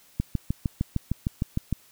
click train, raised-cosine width 5 ms, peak -12 dBFS, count 11, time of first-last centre 0.2-1.727 s, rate 6.55 Hz, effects white hiss -57 dBFS RMS until 1.91 s

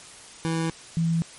25% pulse / sine tone pair in turn, 163.7 / 165.51 Hz, E3 / E3, -12 / +7 cents, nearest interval unison, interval 19 cents, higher second, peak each -20 dBFS, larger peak neither, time 0.45-0.7 / 0.97-1.22 s, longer neither, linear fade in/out 0 ms, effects white hiss -45 dBFS RMS until 1.38 s + MP3 48 kbps

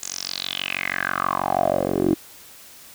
10% pulse tone with band-pass filter sweep, 46.25 Hz, F#1, in tune, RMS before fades -24 dBFS, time 0.01-2.15 s, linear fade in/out 20 ms, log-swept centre 7200 to 320 Hz, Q 5.9, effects white hiss -45 dBFS RMS until 2.94 s

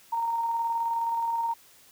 sine tone with tremolo, 924 Hz, A#5, 16 cents flat, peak -24 dBFS, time 0.12-1.54 s, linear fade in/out 10 ms, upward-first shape square, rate 19 Hz, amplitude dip 25%, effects white hiss -56 dBFS RMS until 1.91 s

